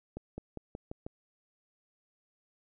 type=accelerating click train; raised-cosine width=2 ms; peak=-26 dBFS; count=6; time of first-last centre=0.17-1.065 s; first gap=210 ms; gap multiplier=0.92; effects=none